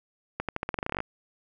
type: accelerating click train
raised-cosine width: 0.5 ms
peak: -14 dBFS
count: 15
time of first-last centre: 0.4-1.004 s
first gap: 87 ms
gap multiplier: 0.88
effects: none